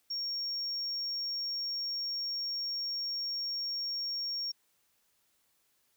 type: tone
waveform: sine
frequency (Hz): 5540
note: F8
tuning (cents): -15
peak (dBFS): -31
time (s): 0.1-4.52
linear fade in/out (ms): 10
effects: tanh soft clip ceiling -30 dBFS + white hiss -73 dBFS RMS until 5.96 s